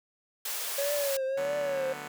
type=high-pass noise; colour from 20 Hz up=white; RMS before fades=-34 dBFS; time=0.45-1.17 s; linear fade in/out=5 ms; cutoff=420 Hz; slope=48 dB/octave
type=tone with vibrato; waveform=triangle; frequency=554.4 Hz; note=C#5; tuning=in tune; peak=-26 dBFS; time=0.78-1.93 s; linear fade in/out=5 ms; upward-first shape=triangle; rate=1.6 Hz; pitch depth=100 cents each way
type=chord; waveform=5% pulse; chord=B minor seventh; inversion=first; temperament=just; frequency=148.16 / 185.21 / 222.2 / 246.9 Hz; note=D3 / F#3 / A3 / B3; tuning=+16 / +2 / +17 / 0 cents; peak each=-32 / -37 / -37 / -32 dBFS; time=1.37-2.08 s; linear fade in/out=5 ms
effects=none